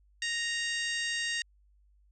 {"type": "harmonic tone", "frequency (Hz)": 932.3, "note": "A#5", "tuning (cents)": 0, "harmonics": [2, 3, 4, 5, 6, 7, 8, 9], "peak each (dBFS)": [-33, -37, -39, -41, -43, -44, -45, -46], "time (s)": [0.22, 1.42], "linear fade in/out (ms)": 2, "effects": ["added 50 Hz sine -61 dBFS peak until 2.11 s"]}